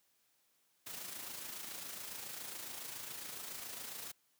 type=noise with amplitude modulation; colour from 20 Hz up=white; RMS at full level=-44 dBFS; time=0.86-4.12 s; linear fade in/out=10 ms; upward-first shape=sine; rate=27.2 Hz; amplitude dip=45%; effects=white hiss -75 dBFS RMS until 4.39 s + high-pass 100 Hz 12 dB/octave